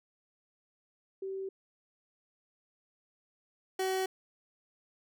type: tone pair in turn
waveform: sine / 30% pulse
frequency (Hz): 385.3 / 377.8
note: G4 / F#4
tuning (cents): -30 / +36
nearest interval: unison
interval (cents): 34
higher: first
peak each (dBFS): -35 / -27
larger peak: second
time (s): 1.22-1.49 / 3.79-4.06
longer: neither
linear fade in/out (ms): 5
effects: none